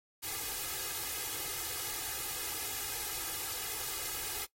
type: noise with comb filter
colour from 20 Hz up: white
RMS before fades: -38 dBFS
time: 0.22-4.46 s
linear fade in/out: 20 ms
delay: 2.4 ms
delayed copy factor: +0.85
effects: noise-tail reverb RT60 0.1 s tail -18 dB re dry + AAC 48 kbps